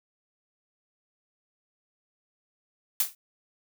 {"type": "noise with exponential decay", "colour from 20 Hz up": "blue", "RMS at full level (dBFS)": -20, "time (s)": [3, 3.15], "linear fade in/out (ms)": 2, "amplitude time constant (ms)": 32, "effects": []}